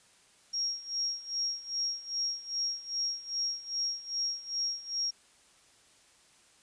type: tone with tremolo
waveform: sine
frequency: 5588 Hz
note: F8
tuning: in tune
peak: -28 dBFS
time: 0.53-5.11 s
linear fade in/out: 10 ms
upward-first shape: sine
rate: 2.5 Hz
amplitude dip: 85%
effects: white hiss -62 dBFS RMS until 6.62 s + resampled to 22050 Hz